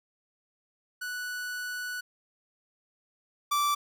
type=tone pair in turn; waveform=45% pulse; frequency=1479 / 1165.8 Hz; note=F#6 / D6; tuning=-1 / -13 cents; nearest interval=major third; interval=412 cents; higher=first; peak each=-33 / -24 dBFS; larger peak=second; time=1.01-2.01 / 3.51-3.75 s; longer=first; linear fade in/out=10 ms; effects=none